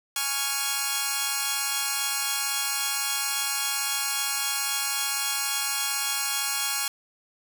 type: chord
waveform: 5% pulse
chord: Db major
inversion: second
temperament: equal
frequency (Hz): 830.6 / 1108.7 / 1396.9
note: Ab5 / Db6 / F6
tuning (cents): 0 / 0 / 0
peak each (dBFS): -18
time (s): 0.16-6.88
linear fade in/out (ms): 2
effects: none